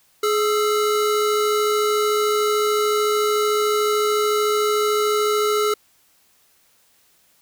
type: tone pair together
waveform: square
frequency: 421.1 / 1336.9 Hz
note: G#4 / E6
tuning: +24 / +24 cents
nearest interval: octave + minor sixth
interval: 2000 cents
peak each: -19 / -24 dBFS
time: 0.23-5.74 s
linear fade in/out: 5 ms
effects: white hiss -59 dBFS RMS until 7.41 s